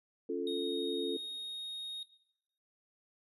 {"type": "chord", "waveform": "sine", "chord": "Db augmented", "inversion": "none", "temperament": "equal", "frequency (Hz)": [277.2, 349.2, 440], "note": ["Db4", "F4", "A4"], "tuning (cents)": [0, 0, 0], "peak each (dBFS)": [-39, -37, -36], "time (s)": [0.29, 1.17], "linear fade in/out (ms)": 5}
{"type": "tone", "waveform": "triangle", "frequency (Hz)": 3729, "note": "A#7", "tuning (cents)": 0, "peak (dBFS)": -37, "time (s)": [0.47, 2.03], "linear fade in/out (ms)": 2}
{"effects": ["noise-tail reverb RT60 0.8 s tail -17 dB re dry", "resampled to 32000 Hz"]}